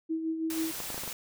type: tone with tremolo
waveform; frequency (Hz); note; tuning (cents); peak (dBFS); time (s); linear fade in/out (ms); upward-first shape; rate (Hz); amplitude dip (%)
sine; 322.4; E4; -38; -27; 0.09-0.72; 20; sine; 6.2; 50
type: noise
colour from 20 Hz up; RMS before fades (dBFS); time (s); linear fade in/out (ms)
white; -38; 0.5-1.13; 2
type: clicks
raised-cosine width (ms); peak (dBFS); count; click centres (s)
1; -26; 6; 0.803 / 0.903 / 0.944 / 0.979 / 1.036 / 1.077
effects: none